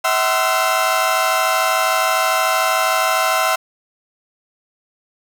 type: tone cluster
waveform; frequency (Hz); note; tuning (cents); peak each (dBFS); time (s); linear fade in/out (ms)
30% pulse; 645 / 752 / 1037 / 1343; E5 / F#5 / C6 / E6; -38 / +28 / -16 / +32; -18; 0.04-3.56; 10
effects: none